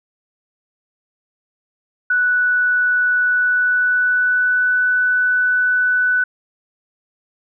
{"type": "tone with pitch glide", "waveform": "sine", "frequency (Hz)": [1480, 1492.9], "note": ["F#6", "F#6"], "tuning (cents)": [0, 15], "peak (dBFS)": -13, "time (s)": [2.1, 6.24], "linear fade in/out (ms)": 5, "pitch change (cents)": 15, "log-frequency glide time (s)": [3.23, 4.78], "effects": []}